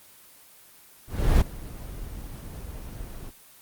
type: noise with ADSR envelope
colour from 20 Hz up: brown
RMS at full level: -17 dBFS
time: 1.07-3.31 s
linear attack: 340 ms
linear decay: 13 ms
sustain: -20 dB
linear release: 19 ms
effects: white hiss -52 dBFS RMS until 3.61 s + Opus 24 kbps